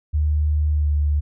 sine tone with pitch glide, 75.4 to 73.72 Hz, D2 to D2, +46 to +7 cents, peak -16 dBFS, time 0.13-1.21 s, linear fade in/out 20 ms, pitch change -39 cents, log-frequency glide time 0.7-0.91 s, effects none

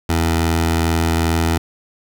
15% pulse tone with notch filter, 82.41 Hz, E2, in tune, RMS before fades -17 dBFS, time 0.09-1.58 s, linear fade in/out 5 ms, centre 190 Hz, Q 1.8, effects 8-bit

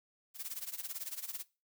blue noise with tremolo, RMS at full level -39 dBFS, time 0.34-1.45 s, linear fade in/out 50 ms, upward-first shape sine, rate 18 Hz, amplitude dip 85%, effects noise-tail reverb RT60 0.3 s tail -21 dB re dry

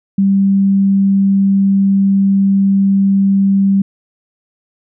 sine tone, 196 Hz, G3, in tune, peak -8 dBFS, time 0.18-3.82 s, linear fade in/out 5 ms, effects none

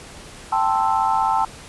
sine chord, A minor seventh, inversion third, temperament equal, 784 / 880 / 1046.5 / 1318.5 Hz, G5 / A5 / C6 / E6, 0 / 0 / 0 / 0 cents, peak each -22 / -19 / -25 / -25 dBFS, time 0.52-1.45 s, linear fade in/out 5 ms, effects pink hiss -40 dBFS RMS until 1.68 s + resampled to 24000 Hz

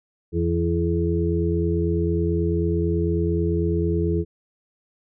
harmonic tone with a mistuned harmonic, 84 Hz, E2, 33 cents sharp, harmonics 1 / 2 / 4 / 5, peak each -23 / -25 / -25 / -26 dBFS, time 0.32-4.25 s, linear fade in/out 50 ms, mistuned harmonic 5, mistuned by +21 cents, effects none

